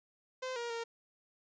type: tone with pitch steps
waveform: sawtooth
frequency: 515 / 473 / 462.6 Hz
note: C5 / A#4 / A#4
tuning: -28 / +25 / -13 cents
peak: -33 dBFS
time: 0.42-0.84 s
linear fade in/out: 10 ms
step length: 140 ms
effects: resampled to 16000 Hz